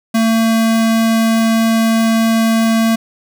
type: tone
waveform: square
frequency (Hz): 225.4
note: A3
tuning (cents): +42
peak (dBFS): -11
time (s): 0.14-2.96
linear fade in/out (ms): 10
effects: none